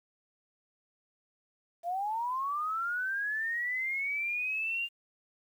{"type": "linear sweep", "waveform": "sine", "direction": "up", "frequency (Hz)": [669, 2813], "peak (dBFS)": -30, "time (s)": [1.83, 4.89], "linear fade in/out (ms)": 50, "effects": ["10-bit"]}